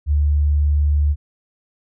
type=tone; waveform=sine; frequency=73.42 Hz; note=D2; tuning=in tune; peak=-13 dBFS; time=0.06-1.16 s; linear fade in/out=50 ms; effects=none